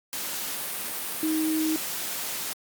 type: tone in noise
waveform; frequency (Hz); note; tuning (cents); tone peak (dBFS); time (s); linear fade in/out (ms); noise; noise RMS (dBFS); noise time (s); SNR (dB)
sine; 314.7; D#4; +20; -23; 1.23-1.76; 0; white; -32; 0.13-2.53; +6
effects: high-pass 150 Hz 12 dB/octave + Opus 48 kbps